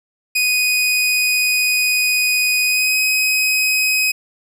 sawtooth tone with pitch glide, 2489 to 2525 Hz, D#7 to D#7, 0 to +25 cents, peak -11 dBFS, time 0.35-4.12 s, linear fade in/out 10 ms, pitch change +25 cents, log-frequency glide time 2.63-2.97 s, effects none

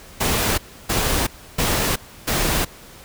pink noise bursts, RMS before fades -20 dBFS, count 4, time 0.2-2.65 s, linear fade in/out 10 ms, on 380 ms, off 310 ms, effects pink hiss -43 dBFS RMS until 3.04 s

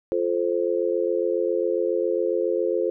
sine chord, F major, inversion none, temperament just, 349.2 / 436.5 / 523.8 Hz, F4 / A4 / C5, 0 / -14 / +2 cents, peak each -25 dBFS, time 0.12-2.9 s, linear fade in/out 0 ms, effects none

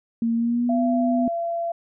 sine tone with pitch glide, 230.4 to 248.4 Hz, A#3 to B3, -20 to +10 cents, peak -19 dBFS, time 0.22-1.28 s, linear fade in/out 2 ms, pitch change +130 cents, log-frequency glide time 0.35-0.81 s
sine tone, 679 Hz, F5, 49 cents flat, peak -23 dBFS, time 0.69-1.72 s, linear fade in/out 5 ms
effects none

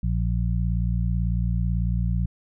harmonic tone, 58.1 Hz, A#1, 5 cents flat, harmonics 1 / 2 / 3, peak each -23 / -26 / -28 dBFS, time 0.03-2.26 s, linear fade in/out 5 ms, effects none

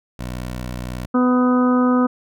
15% pulse tone, 61.74 Hz, B1, in tune, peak -20 dBFS, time 0.19-1.06 s, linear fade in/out 5 ms
harmonic tone, 250 Hz, B3, 21 cents sharp, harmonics 1 / 2 / 3 / 4 / 5 / 6, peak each -14 / -22 / -30 / -27 / -23 / -34 dBFS, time 1.14-2.07 s, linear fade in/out 10 ms
effects none

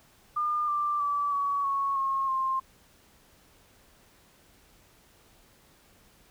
sine tone with pitch steps, 1207 / 1180.8 / 1155.2 / 1130.1 / 1105.5 / 1081.5 / 1058.1 Hz, D6 / D6 / D6 / C#6 / C#6 / C#6 / C6, +47 / +9 / -29 / +33 / -5 / -43 / +19 cents, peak -25 dBFS, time 0.36-2.6 s, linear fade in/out 10 ms, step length 320 ms, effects pink hiss -60 dBFS RMS until 6.3 s

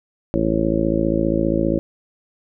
harmonic tone, 55 Hz, A1, in tune, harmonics 1 / 2 / 3 / 4 / 5 / 6 / 7 / 8 / 9 / 10, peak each -27 / -31 / -25 / -24 / -25 / -21 / -30 / -31 / -30 / -24 dBFS, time 0.34-1.79 s, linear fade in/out 0 ms, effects none

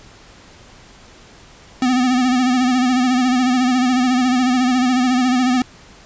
square tone with vibrato, 252.5 Hz, B3, 39 cents sharp, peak -14 dBFS, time 1.82-5.62 s, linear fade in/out 2 ms, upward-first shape sine, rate 14 Hz, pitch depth 55 cents each way, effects pink hiss -44 dBFS RMS until 6.05 s + resampled to 16000 Hz

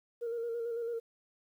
sine tone with vibrato, 466.2 Hz, A#4, in tune, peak -32 dBFS, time 0.21-1 s, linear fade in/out 20 ms, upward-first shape square, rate 9 Hz, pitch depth 28 cents each way, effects tanh soft clip ceiling -30 dBFS + 11-bit

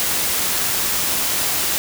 white noise with amplitude modulation, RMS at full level -19 dBFS, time 0-1.78 s, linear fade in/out 0 ms, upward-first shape sine, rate 189 Hz, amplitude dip 25%, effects none

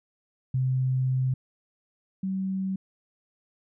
sine tone pair in turn, 129.7 / 190.77 Hz, C3 / G3, -15 / -47 cents, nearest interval perfect fifth, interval 668 cents, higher second, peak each -22 / -26 dBFS, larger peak first, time 0.54-1.34 / 2.23-2.76 s, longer first, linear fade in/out 5 ms, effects none

